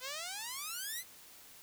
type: exponential sweep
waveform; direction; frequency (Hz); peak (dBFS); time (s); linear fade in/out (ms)
5% pulse; up; 493.9 to 2104; -28; 0-1.04; 50
effects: white hiss -56 dBFS RMS until 1.62 s